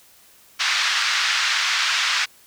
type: band-pass noise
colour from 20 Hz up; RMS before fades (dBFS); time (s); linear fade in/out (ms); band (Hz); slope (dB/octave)
pink; -21; 0.59-2.26; 20; 1300 to 5600; 24
effects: white hiss -52 dBFS RMS until 2.46 s